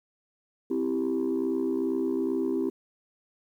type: chord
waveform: sine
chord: C major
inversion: none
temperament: equal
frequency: 261.6 / 329.6 / 392 Hz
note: C4 / E4 / G4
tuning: 0 / 0 / 0 cents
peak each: -28 dBFS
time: 0.7-2.7 s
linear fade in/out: 10 ms
effects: tanh soft clip ceiling -20 dBFS + 10-bit